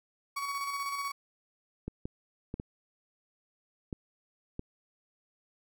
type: tone with tremolo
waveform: 35% pulse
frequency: 1124 Hz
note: C#6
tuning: 24 cents sharp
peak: -30 dBFS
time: 0.36-1.12 s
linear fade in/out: 10 ms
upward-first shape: square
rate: 16 Hz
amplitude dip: 35%
type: clicks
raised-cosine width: 3 ms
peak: -23 dBFS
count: 6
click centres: 1.88 / 2.055 / 2.541 / 2.599 / 3.928 / 4.594 s
effects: none